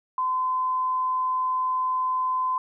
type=tone; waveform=sine; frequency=1024 Hz; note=C6; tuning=38 cents flat; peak=-22 dBFS; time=0.18-2.58 s; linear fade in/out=2 ms; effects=none